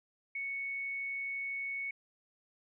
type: tone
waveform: sine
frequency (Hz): 2217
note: C#7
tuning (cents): 0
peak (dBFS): -35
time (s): 0.35-1.91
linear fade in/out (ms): 5
effects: none